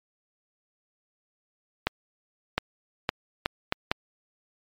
accelerating click train, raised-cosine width 0.3 ms, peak -7 dBFS, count 6, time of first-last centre 1.87-3.915 s, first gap 710 ms, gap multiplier 0.72, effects MP3 96 kbps

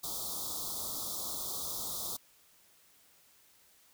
white band-stop noise, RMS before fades -38 dBFS, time 0.03-2.17 s, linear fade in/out 10 ms, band 1300 to 3400 Hz, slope 96 dB/octave, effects white hiss -64 dBFS RMS until 3.93 s

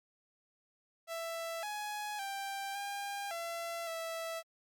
sawtooth tone with pitch steps, 663 / 838 / 788 / 803 / 675 / 658 Hz, E5 / G#5 / G5 / G5 / E5 / E5, +10 / +15 / +9 / +41 / +41 / -3 cents, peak -34 dBFS, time 1.07-4.43 s, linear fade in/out 50 ms, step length 560 ms, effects Opus 48 kbps

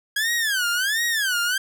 sawtooth tone with vibrato, 1629 Hz, G#6, 34 cents flat, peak -17 dBFS, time 0.16-1.58 s, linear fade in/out 5 ms, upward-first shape sine, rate 1.4 Hz, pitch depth 260 cents each way, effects none

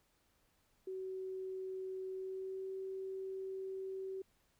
sine tone with pitch glide, 377.2 to 382.2 Hz, F#4 to G4, +33 to -44 cents, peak -40 dBFS, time 0.87-4.22 s, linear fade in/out 5 ms, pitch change +23 cents, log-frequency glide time 2.08-2.72 s, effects pink hiss -75 dBFS RMS until 4.59 s

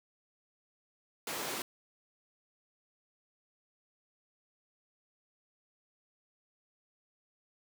pink high-pass noise, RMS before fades -38 dBFS, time 1.27-1.62 s, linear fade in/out 2 ms, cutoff 300 Hz, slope 12 dB/octave, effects none

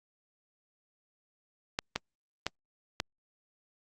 clicks, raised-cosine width 0.2 ms, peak -12 dBFS, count 4, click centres 1.789 / 1.96 / 2.466 / 3.001 s, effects Opus 48 kbps

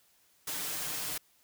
white noise with comb filter, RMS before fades -36 dBFS, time 0.47-1.18 s, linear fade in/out 5 ms, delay 6.6 ms, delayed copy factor +0.85, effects white hiss -67 dBFS RMS until 1.43 s

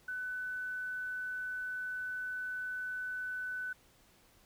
sine tone with quantisation, 1500 Hz, F#6, 23 cents sharp, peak -36 dBFS, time 0.08-3.73 s, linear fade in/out 5 ms, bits 11, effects pink hiss -65 dBFS RMS until 4.45 s

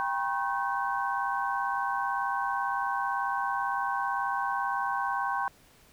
sine tone cluster, 792 / 967 / 1085 / 1535 Hz, G5 / B5 / C#6 / G6, +18 / -37 / -37 / -37 cents, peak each -32 / -33 / -32 / -34 dBFS, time 0-5.48 s, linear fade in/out 0 ms, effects pink hiss -59 dBFS RMS until 5.92 s

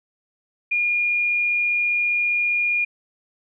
sine tone, 2425 Hz, D#7, 45 cents flat, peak -18 dBFS, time 0.71-2.85 s, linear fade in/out 10 ms, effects none

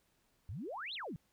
sine exponential two-way sweep, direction up then down, 79.7 to 4309 to 135.7 Hz, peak -40 dBFS, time 0.49-1.16 s, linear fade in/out 0 ms, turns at 0.94 s, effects pink hiss -75 dBFS RMS until 1.32 s

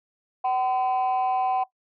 sine tone pair together, 760 / 1021.1 Hz, F#5 / C6, +46 / -43 cents, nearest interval perfect fourth, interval 511 cents, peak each -20 / -28 dBFS, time 0.44-1.64 s, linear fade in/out 10 ms, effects noise-tail reverb RT60 0.1 s tail -17 dB re dry + tanh soft clip ceiling -18 dBFS

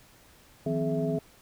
sine tone cluster, 158.9 / 177.4 / 256.8 / 423.6 / 658 Hz, D#3 / F3 / C4 / G#4 / E5, +37 / +27 / -32 / +34 / -3 cents, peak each -30 / -36 / -31 / -31 / -33 dBFS, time 0.66-1.19 s, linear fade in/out 5 ms, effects tanh soft clip ceiling -14 dBFS + pink hiss -57 dBFS RMS until 1.41 s

